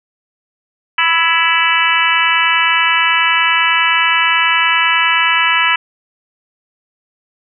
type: harmonic tone with a mistuned harmonic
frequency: 329.6 Hz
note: E4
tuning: in tune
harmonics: 3 / 4 / 5 / 6 / 7 / 8 / 9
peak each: -18 / -18 / -18 / -18 / -18 / -18 / -18 dBFS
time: 0.98-5.76 s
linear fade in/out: 5 ms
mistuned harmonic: 5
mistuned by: +31 cents
effects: none